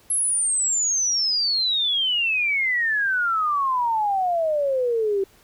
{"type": "exponential sweep", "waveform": "sine", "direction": "down", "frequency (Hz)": [11140, 382], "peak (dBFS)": -19, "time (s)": [0.1, 5.24], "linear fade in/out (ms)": 5, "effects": ["pink hiss -55 dBFS RMS until 5.43 s"]}